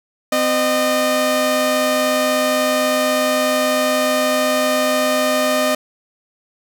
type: tone pair together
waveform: sawtooth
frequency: 255.9 / 611.6 Hz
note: C4 / D#5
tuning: -38 / -30 cents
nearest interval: octave + minor third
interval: 1508 cents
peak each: -17 / -12 dBFS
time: 0.32-5.75 s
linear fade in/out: 5 ms
effects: none